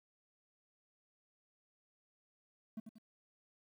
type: tone with echo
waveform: triangle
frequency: 220 Hz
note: A3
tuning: in tune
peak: -38 dBFS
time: 2.77-2.8 s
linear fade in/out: 5 ms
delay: 92 ms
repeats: 2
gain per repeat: -7 dB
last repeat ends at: 2.984 s
effects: 12-bit